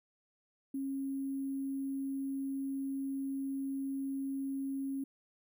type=tone with sample-and-hold; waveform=sine; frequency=272.3 Hz; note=C#4; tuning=31 cents flat; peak=-34 dBFS; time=0.74-5.04 s; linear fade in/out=5 ms; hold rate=11025 Hz; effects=none